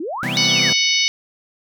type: exponential two-way sweep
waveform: sine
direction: up then down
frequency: 289.6 to 4957 to 1617 Hz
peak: -23 dBFS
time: 0-0.7 s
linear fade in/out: 5 ms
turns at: 0.4 s
type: chord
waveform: sawtooth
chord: C major seventh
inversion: none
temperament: equal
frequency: 130.81 / 164.81 / 196 / 246.9 Hz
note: C3 / E3 / G3 / B3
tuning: 0 / 0 / 0 / 0 cents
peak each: -24 dBFS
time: 0.23-0.73 s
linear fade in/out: 2 ms
type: harmonic tone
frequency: 741 Hz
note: F#5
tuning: 2 cents sharp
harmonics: 3 / 4 / 5 / 6 / 7 / 8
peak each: -20 / -21 / -22 / -23 / -23 / -24 dBFS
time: 0.37-1.08 s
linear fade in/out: 0 ms
effects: none